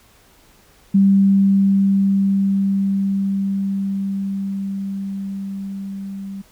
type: tone with level ramp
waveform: sine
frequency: 196 Hz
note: G3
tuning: in tune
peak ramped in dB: -9 to -27 dBFS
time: 0.94-6.42 s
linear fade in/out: 10 ms
effects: pink hiss -52 dBFS RMS until 6.51 s